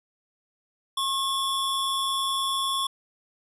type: tone pair together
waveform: square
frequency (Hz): 1084 / 3441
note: C#6 / A7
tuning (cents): -39 / -39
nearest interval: octave + minor sixth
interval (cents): 2000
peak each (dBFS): -28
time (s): 0.97-2.87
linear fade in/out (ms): 5
effects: resampled to 32000 Hz